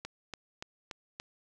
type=click train; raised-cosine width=0.2 ms; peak=-22 dBFS; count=5; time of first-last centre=0.05-1.199 s; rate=3.48 Hz; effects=none